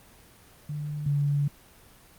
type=tone pair in turn; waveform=sine; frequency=148.4 / 143.59 Hz; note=D3 / D3; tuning=+18 / -39 cents; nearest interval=minor second; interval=57 cents; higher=first; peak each=-30 / -22 dBFS; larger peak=second; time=0.69-1.06 / 1.06-1.48 s; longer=second; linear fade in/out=5 ms; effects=pink hiss -54 dBFS RMS until 2.18 s + Opus 24 kbps